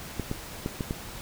clicks, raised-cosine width 3 ms, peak -16 dBFS, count 5, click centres 0.197 / 0.314 / 0.661 / 0.808 / 0.909 s, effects pink hiss -41 dBFS RMS until 1.21 s

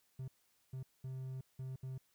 triangle tone bursts at uneven times, 130.81 Hz, C3, in tune, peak -39 dBFS, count 5, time 0.19-0.28 / 0.73-0.83 / 1.04-1.41 / 1.59-1.76 / 1.83-1.98 s, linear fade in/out 5 ms, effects white hiss -75 dBFS RMS until 2.14 s

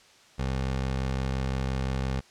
20% pulse tone, 65.8 Hz, C2, 10 cents sharp, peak -22 dBFS, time 0.38-2.21 s, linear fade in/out 20 ms, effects white hiss -56 dBFS RMS until 2.3 s + low-pass 6000 Hz 12 dB/octave

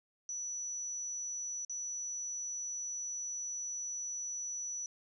sine tone with dropouts, 5920 Hz, F#8, in tune, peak -37 dBFS, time 0.29-4.86 s, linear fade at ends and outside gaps 1 ms, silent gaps 1.649-1.696 s, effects none

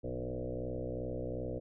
sine tone with frequency modulation, 300 Hz, D4, 37 cents sharp, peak -35 dBFS, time 0.03-1.6 s, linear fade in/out 20 ms, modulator 62.7 Hz, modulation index 4.5, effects none

